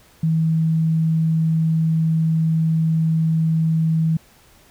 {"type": "tone", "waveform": "sine", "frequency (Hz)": 161, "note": "E3", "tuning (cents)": -41, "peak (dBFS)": -15, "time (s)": [0.23, 4.17], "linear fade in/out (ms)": 5, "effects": ["pink hiss -52 dBFS RMS until 4.7 s"]}